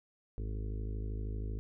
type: harmonic tone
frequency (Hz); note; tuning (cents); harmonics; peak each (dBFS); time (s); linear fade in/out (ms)
52.8; G#1; +29; 1 / 2 / 4 / 5 / 6 / 7 / 8 / 9; -36 / -41 / -50 / -53 / -53 / -55 / -52 / -59; 0.38-1.59; 0
effects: none